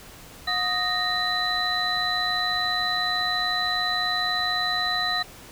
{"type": "tone cluster", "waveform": "sine", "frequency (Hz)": [723, 1246, 1855, 3993], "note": ["F#5", "D#6", "A#6", "B7"], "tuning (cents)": [-40, 2, -9, 18], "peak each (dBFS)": [-30, -30, -27, -25], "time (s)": [0.47, 5.23], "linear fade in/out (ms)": 10, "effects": ["tanh soft clip ceiling -13 dBFS", "pink hiss -45 dBFS RMS until 5.51 s"]}